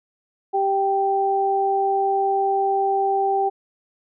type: tone pair together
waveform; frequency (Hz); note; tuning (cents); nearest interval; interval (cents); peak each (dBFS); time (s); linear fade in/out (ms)
sine; 392 / 782.6; G4 / G5; 0 / -3; octave; 1197; -22 / -19; 0.53-3.5; 20
effects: none